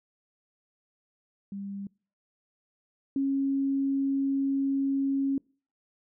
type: tone pair in turn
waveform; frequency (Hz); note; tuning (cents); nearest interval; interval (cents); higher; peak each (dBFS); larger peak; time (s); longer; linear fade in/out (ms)
sine; 198.6 / 273.7; G3 / C#4; +23 / -22; tritone; 555; second; -34 / -24; second; 1.52-1.87 / 3.16-5.38; second; 2
effects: noise-tail reverb RT60 0.4 s tail -26 dB re dry